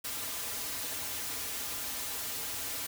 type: noise with comb filter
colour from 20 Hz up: white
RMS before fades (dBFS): -37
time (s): 0.04-2.87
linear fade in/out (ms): 10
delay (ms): 5.4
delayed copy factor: -0.9
effects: none